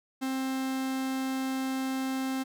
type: tone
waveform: 45% pulse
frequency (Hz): 263.9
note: C4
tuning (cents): +15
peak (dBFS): -29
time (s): 0.21-2.44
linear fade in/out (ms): 20
effects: none